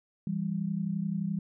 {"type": "tone pair together", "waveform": "sine", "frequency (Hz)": [167, 198.6], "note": ["E3", "G3"], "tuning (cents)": [23, 23], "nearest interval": "minor third", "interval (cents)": 300, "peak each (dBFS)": [-32, -31], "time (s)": [0.27, 1.39], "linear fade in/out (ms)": 2, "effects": []}